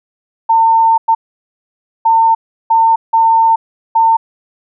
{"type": "tone bursts at uneven times", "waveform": "sine", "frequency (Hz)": 904, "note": "A5", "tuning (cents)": 47, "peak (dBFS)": -6, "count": 6, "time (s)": [[0.49, 0.98], [1.08, 1.15], [2.05, 2.35], [2.7, 2.96], [3.13, 3.56], [3.95, 4.17]], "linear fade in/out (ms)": 10, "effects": []}